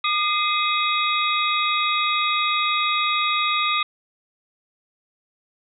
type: tone cluster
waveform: sine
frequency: 1215 / 2081 / 2522 / 3383 / 3771 Hz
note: D#6 / C7 / D#7 / G#7 / A#7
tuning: -42 / -10 / +23 / +31 / +19 cents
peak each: -22 / -29 / -25 / -29 / -26 dBFS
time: 0.04-3.83 s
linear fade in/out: 5 ms
effects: none